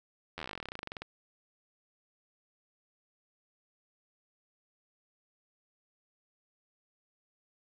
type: slowing click train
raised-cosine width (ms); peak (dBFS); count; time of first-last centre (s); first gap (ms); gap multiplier
0.3; -23; 25; 0.38-1.02; 11; 1.07
effects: none